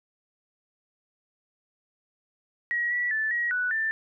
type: tone with pitch steps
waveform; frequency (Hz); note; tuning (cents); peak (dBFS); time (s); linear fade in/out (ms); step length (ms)
sine; 1905 / 1945 / 1754 / 1903 / 1481 / 1777; A#6 / B6 / A6 / A#6 / F#6 / A6; +37 / -27 / -6 / +35 / +1 / +17; -24; 2.71-3.91; 0; 200
effects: none